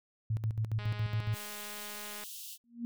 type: tone with tremolo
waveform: sine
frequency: 110 Hz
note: A2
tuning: in tune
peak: -28 dBFS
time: 0.3-1.35 s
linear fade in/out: 5 ms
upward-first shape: square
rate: 7.2 Hz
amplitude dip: 70%
type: click train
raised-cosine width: 0.3 ms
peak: -30 dBFS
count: 302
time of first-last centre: 0.79-2.237 s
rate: 208 Hz
type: high-pass noise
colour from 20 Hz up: white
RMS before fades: -45 dBFS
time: 1.32-2.58 s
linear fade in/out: 50 ms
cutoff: 2700 Hz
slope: 96 dB/octave
type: tone with exponential growth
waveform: sine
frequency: 236 Hz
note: A#3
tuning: 22 cents sharp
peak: -31 dBFS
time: 2.64-2.85 s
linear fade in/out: 0 ms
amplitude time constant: 44 ms
effects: none